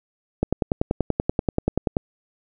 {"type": "click train", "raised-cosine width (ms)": 2, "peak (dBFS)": -6, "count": 17, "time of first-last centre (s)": [0.43, 1.968], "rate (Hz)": 10.4, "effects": []}